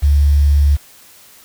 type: tone with quantisation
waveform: sine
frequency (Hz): 71.9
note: D2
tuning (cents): -36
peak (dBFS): -8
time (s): 0.02-0.77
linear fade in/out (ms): 20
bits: 6
effects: white hiss -44 dBFS RMS until 1.44 s